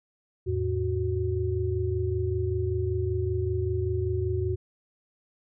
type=tone cluster; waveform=sine; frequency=83.3 / 108.5 / 370 Hz; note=E2 / A2 / F#4; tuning=+19 / -24 / 0 cents; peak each=-29 dBFS; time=0.46-4.56 s; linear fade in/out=20 ms; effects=none